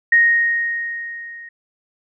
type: tone with level ramp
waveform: sine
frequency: 1866 Hz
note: A#6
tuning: 1 cent sharp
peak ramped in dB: -8 to -34 dBFS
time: 0.12-1.49 s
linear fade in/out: 5 ms
effects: none